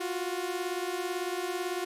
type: beating tone pair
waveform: sawtooth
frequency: 350 / 368 Hz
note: F4 / F#4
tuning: +4 / -9 cents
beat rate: 18 Hz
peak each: -30 dBFS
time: 0-1.85 s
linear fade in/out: 10 ms
effects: resampled to 32000 Hz